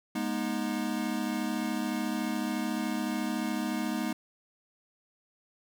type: chord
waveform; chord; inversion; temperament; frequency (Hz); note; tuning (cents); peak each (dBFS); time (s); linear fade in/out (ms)
square; G# minor; none; equal with one note detuned; 207.7 / 241.6 / 311.1; G#3 / B3 / D#4; 0 / -38 / 0; -35 / -34 / -35; 0.15-4.13; 5
effects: none